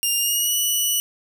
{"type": "tone with pitch glide", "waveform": "10% pulse", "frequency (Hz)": [2806, 2951], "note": ["F7", "F#7"], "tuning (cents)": [8, -5], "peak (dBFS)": -11, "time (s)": [0.03, 1], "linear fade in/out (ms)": 0, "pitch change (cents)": 87, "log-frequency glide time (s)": [0.18, 0.56], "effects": []}